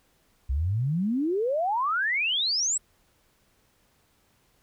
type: exponential sweep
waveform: sine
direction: up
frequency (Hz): 61.8 to 8030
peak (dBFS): -23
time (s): 0.49-2.78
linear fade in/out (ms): 10
effects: pink hiss -66 dBFS RMS until 4.62 s